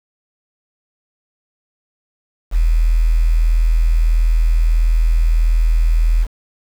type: tone with quantisation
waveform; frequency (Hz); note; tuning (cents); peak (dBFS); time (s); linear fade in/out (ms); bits
sine; 40.77; E1; -18; -10; 2.51-6.27; 50; 6
effects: none